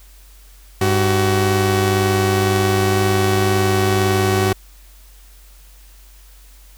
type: tone pair together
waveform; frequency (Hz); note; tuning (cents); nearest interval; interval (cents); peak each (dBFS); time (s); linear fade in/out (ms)
sawtooth; 99.62 / 376.5; G2 / F#4; +28 / +30; octave + major seventh; 2302; -13; 0.81-4.53; 5
effects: added 47 Hz sine -42 dBFS peak until 6.77 s + white hiss -50 dBFS RMS until 6.77 s